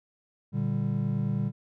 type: chord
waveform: triangle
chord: G minor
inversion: first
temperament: just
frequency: 117.6 / 147 / 196 Hz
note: Bb2 / D3 / G3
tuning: +16 / +2 / 0 cents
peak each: -28 dBFS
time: 0.52-1.52 s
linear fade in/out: 50 ms
effects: none